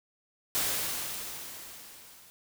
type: noise with level ramp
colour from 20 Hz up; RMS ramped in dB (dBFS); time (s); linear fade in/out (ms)
white; -28 to -55; 0.55-2.3; 0
effects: none